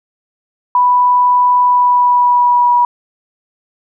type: tone with pitch glide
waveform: sine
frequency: 987.8 to 970.3 Hz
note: B5 to B5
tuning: 0 to -31 cents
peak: -7 dBFS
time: 0.75-2.85 s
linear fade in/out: 2 ms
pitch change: -31 cents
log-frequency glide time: 1.63-2.74 s
effects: none